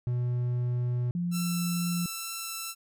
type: tone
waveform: triangle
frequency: 122.6 Hz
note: B2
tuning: 12 cents flat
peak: -24 dBFS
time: 0.07-1.11 s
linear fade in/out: 0 ms
type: tone with pitch glide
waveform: sine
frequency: 174.61 to 173.6 Hz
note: F3 to F3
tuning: 0 to -10 cents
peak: -27 dBFS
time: 1.15-2.06 s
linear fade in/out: 2 ms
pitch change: -10 cents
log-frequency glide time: 1.4-1.5 s
type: tone with vibrato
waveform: 5% pulse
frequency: 1337 Hz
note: E6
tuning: 24 cents sharp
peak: -23 dBFS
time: 1.31-2.75 s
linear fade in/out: 50 ms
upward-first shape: triangle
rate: 2.2 Hz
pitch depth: 8 cents each way
effects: none